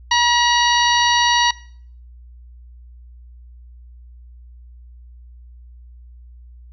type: harmonic tone with a mistuned harmonic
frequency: 959 Hz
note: A#5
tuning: 49 cents sharp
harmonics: 1 / 2 / 3 / 4 / 5 / 6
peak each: -16 / -19 / -21 / -22 / -23 / -24 dBFS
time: 0.11-1.51 s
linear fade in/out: 5 ms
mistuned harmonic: 5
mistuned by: -97 cents
effects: noise-tail reverb RT60 0.6 s tail -23 dB re dry + added 60 Hz sine -39 dBFS peak until 6.72 s